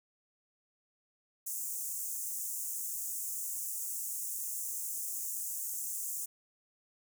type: high-pass noise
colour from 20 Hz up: pink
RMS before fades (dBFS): -38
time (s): 1.46-6.26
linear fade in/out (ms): 10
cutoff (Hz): 6600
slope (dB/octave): 48
effects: none